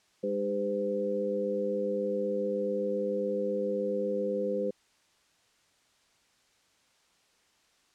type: harmonic tone with a mistuned harmonic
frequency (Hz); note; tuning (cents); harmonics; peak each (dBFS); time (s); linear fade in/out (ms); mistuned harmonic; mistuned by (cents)
101.7; G#2; -36; 2 / 3 / 4 / 5; -35 / -40 / -34 / -30; 0.23-4.71; 10; 4; -24
effects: white hiss -67 dBFS RMS until 7.94 s + low-pass 7000 Hz 12 dB/octave